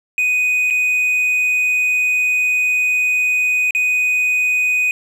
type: tone with dropouts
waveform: triangle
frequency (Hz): 2492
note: D#7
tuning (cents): +2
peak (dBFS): -12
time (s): 0.18-4.91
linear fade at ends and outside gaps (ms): 1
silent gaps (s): 0.702-0.707 / 3.708-3.749
effects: none